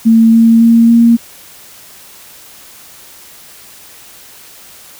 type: tone with pitch steps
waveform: sine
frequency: 226 / 228.2 / 230.5 / 232.8 Hz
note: A3 / A#3 / A#3 / A#3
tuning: +47 / -37 / -19 / -2 cents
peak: -3 dBFS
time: 0.05-1.17 s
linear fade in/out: 20 ms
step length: 280 ms
effects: white hiss -37 dBFS RMS until 4.99 s